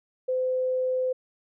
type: tone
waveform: sine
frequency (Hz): 512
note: C5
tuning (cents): -38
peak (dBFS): -23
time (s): 0.28-1.13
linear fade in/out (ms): 10
effects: none